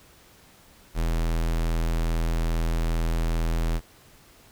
square tone, 41.2 Hz, E1, in tune, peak -23 dBFS, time 0.94-3.81 s, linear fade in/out 50 ms, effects pink hiss -54 dBFS RMS until 4.51 s

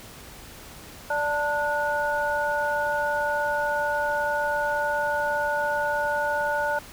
sine tone cluster, 587 / 889 / 1458 Hz, D5 / A5 / F#6, -1 / +18 / -26 cents, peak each -27 dBFS, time 1.1-6.79 s, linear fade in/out 5 ms, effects pink hiss -44 dBFS RMS until 6.92 s

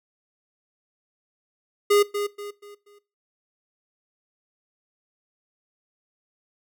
square tone with echo, 410 Hz, G#4, 22 cents flat, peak -16 dBFS, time 1.9-2.03 s, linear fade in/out 10 ms, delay 240 ms, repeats 4, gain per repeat -9 dB, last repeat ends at 2.99 s, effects noise-tail reverb RT60 0.3 s tail -20 dB re dry

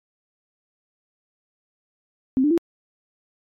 sine tone with pitch steps, 261.6 / 297 / 337.3 Hz, C4 / D4 / E4, 0 / +20 / +40 cents, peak -15 dBFS, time 2.37-2.577 s, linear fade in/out 0 ms, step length 69 ms, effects MP3 64 kbps

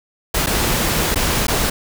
pink noise with dropouts, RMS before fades -18 dBFS, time 0.34-1.7 s, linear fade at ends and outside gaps 5 ms, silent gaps 0.462-0.469 / 1.146-1.157 / 1.469-1.481 s, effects none

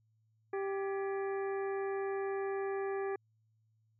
harmonic tone with a mistuned harmonic, 392 Hz, G4, in tune, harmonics 1 / 2 / 3 / 4 / 5 / 6, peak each -34 / -43 / -47 / -48 / -53 / -56 dBFS, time 0.53-3.16 s, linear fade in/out 5 ms, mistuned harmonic 4, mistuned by +130 cents, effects added 110 Hz sine -70 dBFS peak until 3.99 s

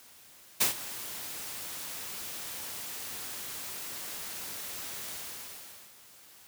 white noise with ADSR envelope, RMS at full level -23 dBFS, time 0.6-5.98 s, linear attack 14 ms, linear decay 120 ms, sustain -17 dB, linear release 850 ms, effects white hiss -55 dBFS RMS until 6.47 s + high-pass 60 Hz 12 dB/octave

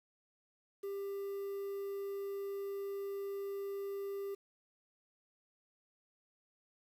triangle tone with quantisation, 396.8 Hz, G4, 21 cents sharp, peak -36 dBFS, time 0.83-4.35 s, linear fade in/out 10 ms, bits 10, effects none

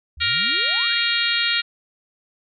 sine exponential sweep, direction up, 67 to 2637 Hz, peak -35 dBFS, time 0.17-1.03 s, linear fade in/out 5 ms
harmonic tone, 468.2 Hz, A#4, 8 cents sharp, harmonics 3 / 4 / 5 / 6 / 7 / 8 / 9, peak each -26 / -26 / -26 / -26 / -26 / -26 / -26 dBFS, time 0.2-1.62 s, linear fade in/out 20 ms
effects none

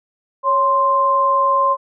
sine tone pair together, 554.4 / 1046.5 Hz, C#5 / C6, 0 / 0 cents, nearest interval major seventh, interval 1100 cents, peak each -20 / -13 dBFS, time 0.43-1.77 s, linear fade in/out 50 ms, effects none

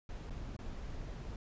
brown noise with dropouts, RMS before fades -43 dBFS, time 0.09-1.36 s, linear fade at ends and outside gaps 2 ms, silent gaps 0.298-0.305 / 0.566-0.589 s, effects resampled to 16000 Hz

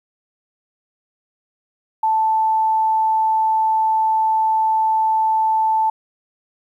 sine tone, 880 Hz, A5, in tune, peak -14 dBFS, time 2.03-5.9 s, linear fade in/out 5 ms, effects 9-bit

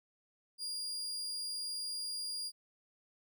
35% pulse tone, 4827 Hz, D8, 47 cents sharp, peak -36 dBFS, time 0.58-2.52 s, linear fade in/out 50 ms, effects none

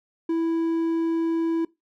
triangle tone, 329.6 Hz, E4, in tune, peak -19 dBFS, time 0.29-1.65 s, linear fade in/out 5 ms, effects noise-tail reverb RT60 0.2 s tail -21 dB re dry

